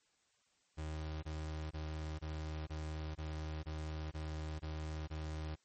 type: tone bursts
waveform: 35% pulse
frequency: 77.78 Hz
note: D#2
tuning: in tune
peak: -38 dBFS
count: 10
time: 0.77-5.559 s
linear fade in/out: 20 ms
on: 460 ms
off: 21 ms
effects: white hiss -75 dBFS RMS until 5.64 s + MP3 32 kbps